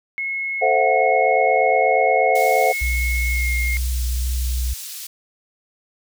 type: tone with pitch glide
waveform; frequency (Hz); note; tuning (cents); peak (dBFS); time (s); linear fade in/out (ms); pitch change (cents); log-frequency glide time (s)
sine; 2176 to 2139; C#7 to C7; -33 to +38; -22; 0.18-3.77; 0; -29; 3.29-3.48
type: chord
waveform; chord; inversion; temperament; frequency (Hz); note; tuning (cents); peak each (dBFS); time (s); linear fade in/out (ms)
sine; F# half-diminished seventh; first; equal with one note detuned; 440 / 523.3 / 671.6 / 740; A4 / C5 / E5 / F#5; 0 / 0 / +32 / 0; -22 / -20 / -20 / -18; 0.61-2.73; 20
type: high-pass noise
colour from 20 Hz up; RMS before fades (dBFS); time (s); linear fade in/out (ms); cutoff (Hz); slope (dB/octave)
pink; -33; 2.35-5.07; 5; 4800; 12
type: tone with vibrato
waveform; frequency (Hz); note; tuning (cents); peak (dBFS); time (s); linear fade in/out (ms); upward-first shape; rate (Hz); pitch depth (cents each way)
sine; 62.2; B1; +13; -19; 2.81-4.74; 10; square; 2.1; 12
effects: none

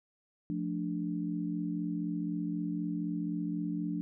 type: chord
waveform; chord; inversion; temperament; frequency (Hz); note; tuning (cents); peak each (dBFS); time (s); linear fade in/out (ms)
sine; D minor; first; equal with one note detuned; 174.61 / 218.6 / 293.7; F3 / A3 / D4; 0 / -11 / 0; -35 / -39 / -35; 0.5-4.01; 0
effects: none

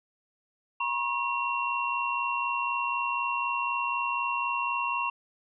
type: tone cluster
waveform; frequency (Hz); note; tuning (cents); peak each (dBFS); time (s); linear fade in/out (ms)
sine; 959 / 1083 / 2736; A#5 / C#6 / F7; +49 / -41 / -36; -31; 0.8-5.1; 5
effects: none

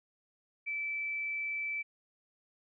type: tone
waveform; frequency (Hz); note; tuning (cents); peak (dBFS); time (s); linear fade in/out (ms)
sine; 2318; D7; -23; -33; 0.66-1.83; 20
effects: none

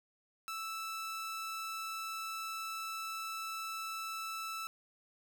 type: tone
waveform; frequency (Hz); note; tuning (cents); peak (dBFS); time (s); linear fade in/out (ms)
sawtooth; 1318.5; E6; 0; -35; 0.48-4.67; 0
effects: none

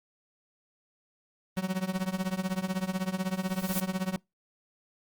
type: tone with tremolo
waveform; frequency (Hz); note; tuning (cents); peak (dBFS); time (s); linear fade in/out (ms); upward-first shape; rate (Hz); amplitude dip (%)
45% pulse; 187.1; F#3; +20; -25; 1.57-4.16; 0; triangle; 16; 95
type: noise with exponential growth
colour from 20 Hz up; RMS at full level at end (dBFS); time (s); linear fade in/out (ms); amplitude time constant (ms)
blue; -31; 3.24-3.8; 1; 120
effects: noise-tail reverb RT60 0.2 s tail -25 dB re dry + Opus 24 kbps

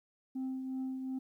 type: tone with tremolo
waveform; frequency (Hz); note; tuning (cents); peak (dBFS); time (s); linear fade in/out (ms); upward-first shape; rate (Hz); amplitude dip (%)
sine; 261.6; C4; 0; -31; 0.35-1.19; 10; triangle; 2.7; 50
effects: tanh soft clip ceiling -33 dBFS + 12-bit

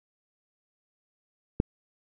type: click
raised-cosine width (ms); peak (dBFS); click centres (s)
3; -9; 1.601
effects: none

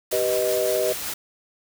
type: noise with tremolo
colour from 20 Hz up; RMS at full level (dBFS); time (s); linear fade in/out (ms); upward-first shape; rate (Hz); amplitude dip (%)
white; -29; 0.11-1.14; 5; triangle; 5.4; 30
type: chord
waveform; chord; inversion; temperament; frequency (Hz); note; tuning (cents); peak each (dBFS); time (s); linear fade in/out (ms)
sine; G augmented; none; equal with one note detuned; 387.7 / 493.9 / 622.3; G4 / B4 / D#5; -19 / 0 / 0; -26 / -25 / -23; 0.12-0.93; 10
effects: none

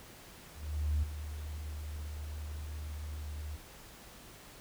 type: tone with ADSR envelope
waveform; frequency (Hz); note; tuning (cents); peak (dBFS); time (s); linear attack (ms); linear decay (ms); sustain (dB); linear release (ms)
sine; 75.2; D2; +42; -25; 0.54-3.57; 490; 7; -13; 15
effects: tanh soft clip ceiling -25 dBFS + pink hiss -53 dBFS RMS until 4.6 s

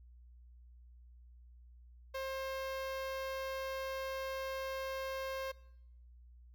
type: tone with notch filter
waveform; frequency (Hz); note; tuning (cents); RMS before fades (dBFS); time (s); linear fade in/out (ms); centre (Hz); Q
sawtooth; 532; C5; +29; -40; 2.14-5.52; 10; 8400; 0.93
effects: noise-tail reverb RT60 0.8 s tail -22 dB re dry + added 60 Hz sine -55 dBFS peak until 6.54 s

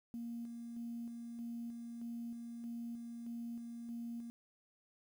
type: tone with tremolo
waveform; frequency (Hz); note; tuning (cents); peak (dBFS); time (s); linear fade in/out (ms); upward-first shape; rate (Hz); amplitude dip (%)
sine; 234.3; A#3; +9; -40; 0.14-4.3; 0; square; 1.6; 35
effects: tanh soft clip ceiling -36 dBFS + 11-bit

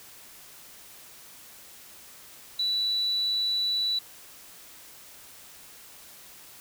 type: tone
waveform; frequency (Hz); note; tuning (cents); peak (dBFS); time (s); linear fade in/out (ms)
sine; 3951; B7; 0; -24; 2.59-3.99; 5
effects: white hiss -49 dBFS RMS until 6.6 s

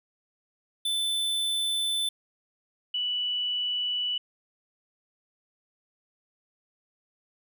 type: tone pair in turn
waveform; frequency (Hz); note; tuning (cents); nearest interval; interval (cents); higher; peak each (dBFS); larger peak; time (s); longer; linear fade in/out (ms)
square / sine; 3520 / 2960; A7 / F#7; 0 / 0; minor third; 300; first; -26; neither; 0.85-2.09 / 2.94-4.18; neither; 5
effects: none

